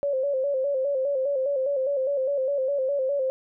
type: tone with vibrato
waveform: sine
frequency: 545 Hz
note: C#5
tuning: 29 cents flat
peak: -22 dBFS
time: 0.03-3.3 s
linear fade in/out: 0 ms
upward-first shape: square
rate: 4.9 Hz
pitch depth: 70 cents each way
effects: none